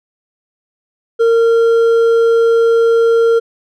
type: tone with hard clipping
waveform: triangle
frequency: 460 Hz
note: A#4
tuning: 23 cents flat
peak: -9 dBFS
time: 1.19-3.4 s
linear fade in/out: 20 ms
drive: 8 dB
effects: none